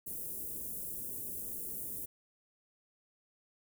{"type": "band-stop noise", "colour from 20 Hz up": "white", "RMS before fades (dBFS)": -41, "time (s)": [0.06, 2.06], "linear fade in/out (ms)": 10, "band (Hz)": [460, 9700], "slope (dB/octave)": 24, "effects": []}